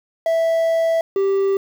triangle tone pair in turn, 658 / 391.2 Hz, E5 / G4, -3 / -4 cents, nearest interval major sixth, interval 901 cents, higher first, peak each -13 dBFS, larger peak neither, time 0.26-1.01 / 1.16-1.57 s, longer first, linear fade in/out 2 ms, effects 7-bit

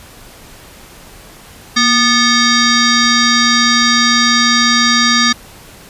sine tone with frequency modulation, 1737 Hz, A6, 23 cents flat, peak -8 dBFS, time 1.76-5.33 s, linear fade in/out 10 ms, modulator 986 Hz, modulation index 3.9, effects pink hiss -38 dBFS RMS until 5.89 s + resampled to 32000 Hz

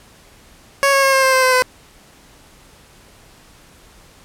15% pulse tone with pitch steps, 554.4 / 547.4 / 540.5 / 533.7 / 526.9 / 520.3 / 513.7 / 507.2 Hz, C#5 / C#5 / C#5 / C5 / C5 / C5 / C5 / B4, 0 / -22 / -44 / +34 / +12 / -10 / -32 / +46 cents, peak -5 dBFS, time 0.83-1.622 s, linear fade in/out 0 ms, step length 99 ms, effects pink hiss -47 dBFS RMS until 4.24 s + low-pass 12000 Hz 12 dB/octave

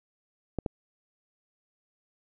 clicks, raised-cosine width 2 ms, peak -16 dBFS, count 2, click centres 0.587 / 0.662 s, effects none

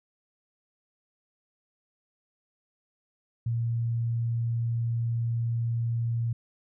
sine tone, 116.54 Hz, A#2, in tune, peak -25 dBFS, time 3.46-6.33 s, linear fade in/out 5 ms, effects none

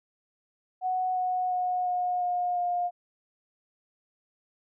sine tone with pitch steps, 740 / 733.6 / 727.3 / 721 / 714.8 / 708.6 Hz, F#5 / F#5 / F#5 / F#5 / F5 / F5, 0 / -15 / -30 / -45 / +40 / +25 cents, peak -25 dBFS, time 0.81-2.91 s, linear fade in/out 50 ms, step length 350 ms, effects none

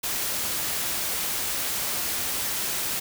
white noise, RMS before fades -28 dBFS, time 0.03-3 s, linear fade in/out 10 ms, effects none

